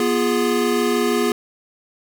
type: chord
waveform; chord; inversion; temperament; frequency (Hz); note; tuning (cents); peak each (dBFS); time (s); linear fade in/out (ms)
square; F diminished; second; equal with one note detuned; 243.1 / 349.2 / 415.3; Cb4 / F4 / Ab4; -27 / 0 / 0; -22 / -23 / -21; 0-1.32; 2
effects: none